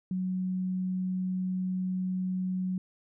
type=tone; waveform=sine; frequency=185 Hz; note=F#3; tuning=in tune; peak=-28 dBFS; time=0.11-2.78 s; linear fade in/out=2 ms; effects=none